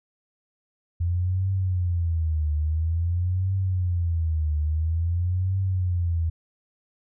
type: tone with vibrato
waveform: sine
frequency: 85 Hz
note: F2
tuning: 46 cents flat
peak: -21 dBFS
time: 1-6.3 s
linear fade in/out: 10 ms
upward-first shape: triangle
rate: 0.49 Hz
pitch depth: 220 cents each way
effects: none